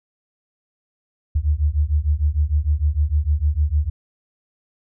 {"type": "beating tone pair", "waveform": "sine", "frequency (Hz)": [71.5, 78.1], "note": ["D2", "D#2"], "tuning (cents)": [-46, 7], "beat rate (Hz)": 6.6, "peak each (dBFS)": -19, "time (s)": [1.35, 3.9], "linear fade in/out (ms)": 10, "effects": []}